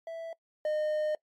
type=tone pair in turn; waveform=triangle; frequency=659.3 / 610.9 Hz; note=E5 / D#5; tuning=0 / -32 cents; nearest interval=minor second; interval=132 cents; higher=first; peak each=-34 / -25 dBFS; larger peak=second; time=0.07-0.33 / 0.65-1.15 s; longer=second; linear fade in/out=2 ms; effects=noise-tail reverb RT60 0.1 s tail -22 dB re dry + MP3 64 kbps